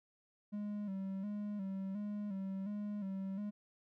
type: tone with vibrato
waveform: triangle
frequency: 199.8 Hz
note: G3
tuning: 33 cents sharp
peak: -36 dBFS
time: 0.52-3.51 s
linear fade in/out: 20 ms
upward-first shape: square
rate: 1.4 Hz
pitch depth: 63 cents each way
effects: none